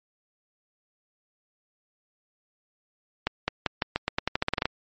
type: accelerating click train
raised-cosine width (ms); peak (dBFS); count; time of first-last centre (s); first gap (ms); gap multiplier
0.3; -8; 15; 3.27-4.655; 210; 0.87
effects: MP3 32 kbps